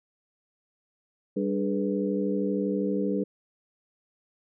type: harmonic tone with a mistuned harmonic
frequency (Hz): 98.5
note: G2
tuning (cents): +9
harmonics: 2 / 3 / 4 / 5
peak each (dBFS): -28 / -30 / -31 / -32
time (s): 1.36-3.24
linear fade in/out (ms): 10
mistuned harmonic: 4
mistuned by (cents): +110
effects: none